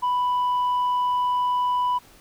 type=tone; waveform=sine; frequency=990 Hz; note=B5; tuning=4 cents sharp; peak=-17 dBFS; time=0.02-1.99 s; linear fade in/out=20 ms; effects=tanh soft clip ceiling -19 dBFS + pink hiss -52 dBFS RMS until 2.2 s